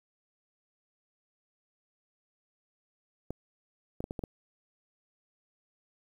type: clicks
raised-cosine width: 2 ms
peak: -22 dBFS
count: 6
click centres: 3.306 / 4.005 / 4.041 / 4.109 / 4.192 / 4.238 s
effects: 9-bit